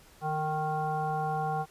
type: harmonic tone with a mistuned harmonic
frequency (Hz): 155.1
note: D#3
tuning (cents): -5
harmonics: 1 / 3 / 5 / 7 / 9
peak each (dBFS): -34 / -38 / -30 / -39 / -42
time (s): 0.21-1.66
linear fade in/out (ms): 50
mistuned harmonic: 3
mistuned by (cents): -22
effects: pink hiss -57 dBFS RMS until 1.7 s + resampled to 32000 Hz